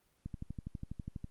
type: click train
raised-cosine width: 5 ms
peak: -28 dBFS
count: 13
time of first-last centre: 0.26-1.244 s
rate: 12.2 Hz
effects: pink hiss -73 dBFS RMS until 1.3 s + Opus 24 kbps